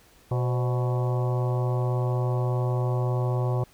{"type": "harmonic tone with a mistuned harmonic", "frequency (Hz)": 123.47, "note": "B2", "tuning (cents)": 0, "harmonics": [1, 3, 4, 5, 6, 7, 8, 9], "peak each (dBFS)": [-23, -33, -35, -37, -39, -40, -41, -42], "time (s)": [0.31, 3.64], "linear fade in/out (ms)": 5, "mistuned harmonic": 4, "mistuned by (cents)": 86, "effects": ["pink hiss -57 dBFS RMS until 3.73 s"]}